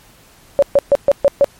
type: tone bursts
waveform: sine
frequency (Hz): 563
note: C#5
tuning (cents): +27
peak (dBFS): -6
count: 6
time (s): 0.59-1.444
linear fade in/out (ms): 0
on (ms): 34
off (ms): 130
effects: pink hiss -47 dBFS RMS until 1.59 s + MP3 64 kbps